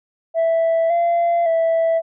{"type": "tone with pitch steps", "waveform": "sine", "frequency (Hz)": [659, 685, 658], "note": ["E5", "F5", "E5"], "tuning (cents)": [-1, -34, -3], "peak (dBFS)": -12, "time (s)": [0.34, 2.02], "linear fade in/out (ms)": 50, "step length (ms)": 560, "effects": ["tanh soft clip ceiling -13 dBFS"]}